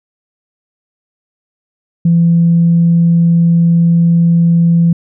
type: tone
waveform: sine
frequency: 168.8 Hz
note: E3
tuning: 41 cents sharp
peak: -5 dBFS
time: 2.05-4.93 s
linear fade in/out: 5 ms
effects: tanh soft clip ceiling -1 dBFS